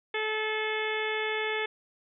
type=harmonic tone; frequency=433.1 Hz; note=A4; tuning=27 cents flat; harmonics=1 / 2 / 3 / 4 / 5 / 6 / 7 / 8; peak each=-32 / -37 / -41 / -35 / -34 / -40 / -43 / -40 dBFS; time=0.14-1.66 s; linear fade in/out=5 ms; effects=none